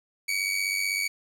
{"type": "tone with amplitude modulation", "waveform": "sawtooth", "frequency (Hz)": 2268, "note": "C#7", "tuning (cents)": 39, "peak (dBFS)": -19, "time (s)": [0.28, 1.08], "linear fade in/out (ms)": 10, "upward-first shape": "sine", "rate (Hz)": 95.9, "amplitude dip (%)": 65, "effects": ["low-pass 12000 Hz 12 dB/octave", "9-bit"]}